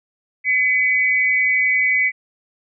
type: tone pair together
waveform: sine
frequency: 2025 / 2256 Hz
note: B6 / C#7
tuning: +43 / +30 cents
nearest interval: major second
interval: 187 cents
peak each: -17 dBFS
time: 0.44-2.12 s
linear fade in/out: 50 ms
effects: none